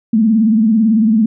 sine tone with vibrato, 220 Hz, A3, in tune, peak -8 dBFS, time 0.13-1.26 s, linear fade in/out 5 ms, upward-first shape sine, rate 18 Hz, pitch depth 100 cents each way, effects none

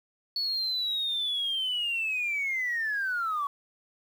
sine linear sweep, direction down, 4435 to 1108.7 Hz, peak -26 dBFS, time 0.36-3.47 s, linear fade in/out 2 ms, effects tanh soft clip ceiling -22 dBFS + 9-bit

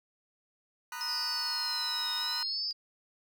sawtooth chord, B major seventh, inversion third, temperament just, 926 / 987.8 / 1234.7 / 1481.6 Hz, A#5 / B5 / D#6 / F#6, -12 / 0 / -14 / +2 cents, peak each -40 / -40 / -40 / -38 dBFS, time 0.92-2.43 s, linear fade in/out 2 ms
sine tone, 5150 Hz, E8, 41 cents flat, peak -33 dBFS, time 1.01-2.71 s, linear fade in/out 0 ms
sine exponential two-way sweep, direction down then up, 4843 to 3727 to 4843 Hz, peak -35 dBFS, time 1.08-2.73 s, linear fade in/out 10 ms, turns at 2.15 s
effects none

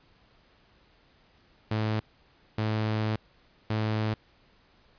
sawtooth tone bursts at uneven times, 108.6 Hz, A2, 22 cents flat, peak -22 dBFS, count 3, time 1.71-2 / 2.58-3.16 / 3.7-4.14 s, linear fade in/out 5 ms, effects pink hiss -62 dBFS RMS until 4.98 s + resampled to 11025 Hz

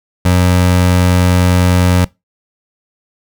25% pulse tone, 90 Hz, F#2, 47 cents flat, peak -4 dBFS, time 0.25-2.05 s, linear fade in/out 5 ms, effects noise-tail reverb RT60 0.2 s tail -22 dB re dry

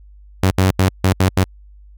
sawtooth tone bursts at uneven times, 94.1 Hz, F#2, 30 cents sharp, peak -7 dBFS, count 6, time 0.43-0.51 / 0.58-0.71 / 0.79-0.89 / 1.04-1.13 / 1.2-1.29 / 1.37-1.44 s, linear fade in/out 5 ms, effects added 50 Hz sine -40 dBFS peak until 1.97 s

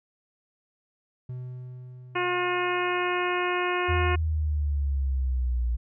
triangle tone with exponential decay, 125.9 Hz, B2, 34 cents sharp, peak -30 dBFS, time 1.29-4.28 s, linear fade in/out 5 ms, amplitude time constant 650 ms
harmonic tone, 358.1 Hz, F4, 43 cents sharp, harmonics 1 / 2 / 3 / 4 / 5 / 6 / 7 / 8, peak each -28 / -33 / -30 / -34 / -34 / -36 / -34 / -39 dBFS, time 2.15-4.16 s, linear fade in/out 10 ms
sine exponential sweep, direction down, 85.5 to 58.27 Hz, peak -23 dBFS, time 3.88-5.77 s, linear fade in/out 20 ms
effects none

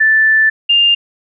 sine tone pair in turn, 1760 / 2805 Hz, A6 / F7, 0 / +7 cents, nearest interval minor sixth, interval 807 cents, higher second, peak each -7 dBFS, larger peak neither, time 0-0.5 / 0.69-0.95 s, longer first, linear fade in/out 10 ms, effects none

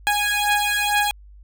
15% pulse beating tone pair, 826 / 828.2 Hz, G#5 / G#5, -10 / -5 cents, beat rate 2.2 Hz, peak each -15 dBFS, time 0.07-1.11 s, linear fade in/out 0 ms, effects added 50 Hz sine -42 dBFS peak until 1.43 s

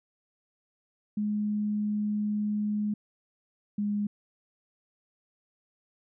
sine tone pair in turn, 209.4 / 206.3 Hz, G#3 / G#3, +15 / -11 cents, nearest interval unison, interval 26 cents, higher first, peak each -26 dBFS, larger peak neither, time 1.17-2.94 / 3.78-4.07 s, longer first, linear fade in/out 5 ms, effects none

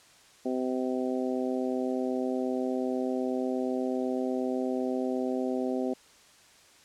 harmonic tone, 128.2 Hz, C3, 35 cents flat, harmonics 2 / 3 / 4 / 5 / 6, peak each -30 / -33 / -35 / -37 / -41 dBFS, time 0.45-5.94 s, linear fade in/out 10 ms, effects white hiss -57 dBFS RMS until 6.84 s + low-pass 8000 Hz 12 dB/octave

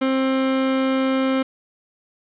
30% pulse tone, 264.5 Hz, C4, 19 cents sharp, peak -15 dBFS, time 0.01-1.43 s, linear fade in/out 10 ms, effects resampled to 8000 Hz + 7-bit

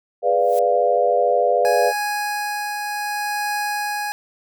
sine chord, G# diminished seventh, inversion none, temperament equal, 415.3 / 493.9 / 587.3 / 698.5 Hz, G#4 / B4 / D5 / F5, 0 / 0 / 0 / 0 cents, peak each -24 / -19 / -20 / -19 dBFS, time 0.22-1.93 s, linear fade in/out 50 ms
blue noise with exponential growth, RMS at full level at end -32 dBFS, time 0.35-0.59 s, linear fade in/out 0 ms, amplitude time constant 51 ms
25% pulse tone with tremolo, 830 Hz, G#5, 1 cent flat, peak -17 dBFS, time 1.65-4.12 s, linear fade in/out 0 ms, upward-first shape triangle, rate 0.66 Hz, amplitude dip 35%
effects none

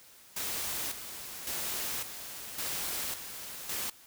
white noise with tremolo, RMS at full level -35 dBFS, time 0.36-3.9 s, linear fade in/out 5 ms, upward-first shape square, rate 0.9 Hz, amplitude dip 60%, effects white hiss -56 dBFS RMS until 4.06 s

